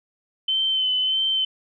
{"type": "tone with vibrato", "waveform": "sine", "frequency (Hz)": 3066, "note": "G7", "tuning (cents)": -39, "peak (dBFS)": -19, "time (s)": [0.48, 1.45], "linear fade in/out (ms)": 5, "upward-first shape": "sine", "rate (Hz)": 1.6, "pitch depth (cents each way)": 26, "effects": []}